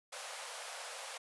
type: high-pass noise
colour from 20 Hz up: pink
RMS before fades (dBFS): -45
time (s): 0.12-1.18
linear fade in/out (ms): 10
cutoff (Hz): 480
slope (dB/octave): 96
effects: resampled to 24000 Hz